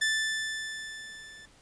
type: tone with level ramp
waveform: sawtooth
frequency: 1760 Hz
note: A6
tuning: in tune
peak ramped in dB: -20 to -44 dBFS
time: 0.01-1.46 s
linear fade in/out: 10 ms
effects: pink hiss -59 dBFS RMS until 1.61 s + resampled to 22050 Hz